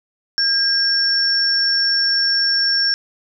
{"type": "tone pair together", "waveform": "sine", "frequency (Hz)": [1614, 5442], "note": ["G#6", "F8"], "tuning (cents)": [-50, -46], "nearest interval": "octave + major sixth", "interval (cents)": 2104, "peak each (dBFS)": [-21, -15], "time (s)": [0.38, 2.94], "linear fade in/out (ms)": 0, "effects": []}